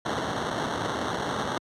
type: noise with sample-and-hold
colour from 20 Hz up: white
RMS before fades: -29 dBFS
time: 0.05-1.58 s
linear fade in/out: 5 ms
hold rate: 2450 Hz
effects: high-pass 100 Hz 12 dB/octave + low-pass 6000 Hz 12 dB/octave